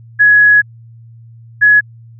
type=tone pair in turn; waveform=sine; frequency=1679 / 1685.7 Hz; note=G#6 / G#6; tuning=+18 / +25 cents; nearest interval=unison; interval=7 cents; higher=second; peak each=-4 dBFS; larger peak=neither; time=0.19-0.62 / 1.61-1.81 s; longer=first; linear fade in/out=20 ms; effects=added 115 Hz sine -35 dBFS peak until 2.19 s